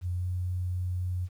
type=tone with pitch glide; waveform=sine; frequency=89.2 to 90.39 Hz; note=F2 to F#2; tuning=+37 to -40 cents; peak=-28 dBFS; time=0.01-1.29 s; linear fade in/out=50 ms; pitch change=+23 cents; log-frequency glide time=0.17-0.26 s; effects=10-bit